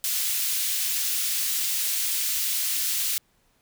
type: high-pass noise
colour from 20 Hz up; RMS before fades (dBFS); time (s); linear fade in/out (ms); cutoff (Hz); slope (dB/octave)
white; -26; 0.04-3.18; 0; 2600; 12
effects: pink hiss -66 dBFS RMS until 3.61 s